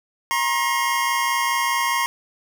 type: tone pair together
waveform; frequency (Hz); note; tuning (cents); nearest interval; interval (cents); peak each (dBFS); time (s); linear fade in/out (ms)
25% pulse; 947.2 / 1072; A#5 / C6; +27 / +42; major second; 215; -19 / -18; 0.31-2.06; 0
effects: none